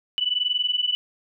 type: tone pair together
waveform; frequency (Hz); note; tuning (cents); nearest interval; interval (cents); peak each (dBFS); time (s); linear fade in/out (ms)
sine; 2962 / 2983; F#7 / F#7; +1 / +13; unison; 12; -24; 0.18-0.95; 0
effects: none